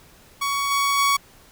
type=tone with level steps; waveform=sawtooth; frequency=1121 Hz; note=C#6; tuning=19 cents sharp; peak=-18 / -15 / -13 dBFS; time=0.41-1.17 s; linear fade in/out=10 ms; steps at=0.7 / 0.97 s; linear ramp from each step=20 ms; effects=pink hiss -51 dBFS RMS until 1.51 s